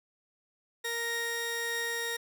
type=tone pair together; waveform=sawtooth; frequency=466.2 / 1866.4 Hz; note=A#4 / A#6; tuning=0 / +2 cents; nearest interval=2 octaves; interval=2402 cents; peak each=-33 / -29 dBFS; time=0.84-2.17 s; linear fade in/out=10 ms; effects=none